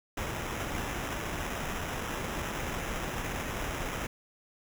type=noise with sample-and-hold; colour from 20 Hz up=pink; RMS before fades=-35 dBFS; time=0.17-4.07 s; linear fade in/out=5 ms; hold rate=4410 Hz; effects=none